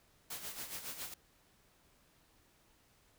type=noise with tremolo; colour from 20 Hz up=white; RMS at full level=-42 dBFS; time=0.3-1.14 s; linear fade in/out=5 ms; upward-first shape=sine; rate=7.2 Hz; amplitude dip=65%; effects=pink hiss -69 dBFS RMS until 3.18 s